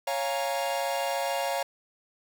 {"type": "chord", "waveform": "45% pulse", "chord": "Bb minor seventh", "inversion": "first", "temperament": "equal with one note detuned", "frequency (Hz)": [554.4, 698.5, 824.9, 932.3], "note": ["Db5", "F5", "Ab5", "Bb5"], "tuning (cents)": [0, 0, -12, 0], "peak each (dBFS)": [-31, -32, -36, -34], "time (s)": [0.07, 1.63], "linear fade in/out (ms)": 5, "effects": []}